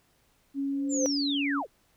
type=tone with pitch glide; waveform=sine; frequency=276.9 to 282.6 Hz; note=C#4 to C#4; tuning=-2 to +34 cents; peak=-27 dBFS; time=0.54-1.63 s; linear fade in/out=50 ms; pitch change=+36 cents; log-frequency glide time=0.68-1.03 s
type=tone with exponential growth; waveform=sine; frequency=520 Hz; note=C5; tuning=11 cents flat; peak=-22 dBFS; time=0.72-1.06 s; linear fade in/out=0 ms; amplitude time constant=72 ms
type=linear sweep; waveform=sine; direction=down; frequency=7450 to 333.2 Hz; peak=-29 dBFS; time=0.89-1.67 s; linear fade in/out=50 ms
effects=pink hiss -67 dBFS RMS until 1.96 s